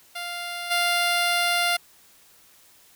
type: tone with level steps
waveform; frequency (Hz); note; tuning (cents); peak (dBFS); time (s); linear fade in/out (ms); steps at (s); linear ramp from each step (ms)
10% pulse; 698.5; F5; 0; -22 / -12; 0.15-1.77; 10; 0.7; 20
effects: white hiss -55 dBFS RMS until 2.95 s